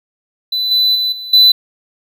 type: tone with level steps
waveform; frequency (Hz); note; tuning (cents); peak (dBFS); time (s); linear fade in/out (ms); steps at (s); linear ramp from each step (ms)
triangle; 3998; B7; +20; -13 / -8 / -12 / -23 / -3; 0.52-1.52; 5; 0.71 / 0.95 / 1.12 / 1.33; 5
effects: none